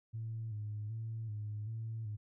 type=tone with vibrato; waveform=sine; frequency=108.9 Hz; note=A2; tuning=17 cents flat; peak=-37 dBFS; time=0.13-2.17 s; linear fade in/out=20 ms; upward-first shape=square; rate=1.3 Hz; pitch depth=55 cents each way; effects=tanh soft clip ceiling -33 dBFS